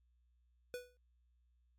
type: tone with exponential decay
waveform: square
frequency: 493 Hz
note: B4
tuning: 3 cents flat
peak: -39 dBFS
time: 0.74-0.97 s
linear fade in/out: 0 ms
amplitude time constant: 49 ms
effects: added 60 Hz sine -70 dBFS peak until 1.78 s + MP3 96 kbps